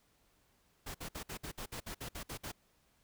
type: noise bursts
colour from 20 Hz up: pink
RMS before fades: -43 dBFS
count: 12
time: 0.86-2.519 s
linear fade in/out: 10 ms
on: 86 ms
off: 57 ms
effects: pink hiss -72 dBFS RMS until 3.03 s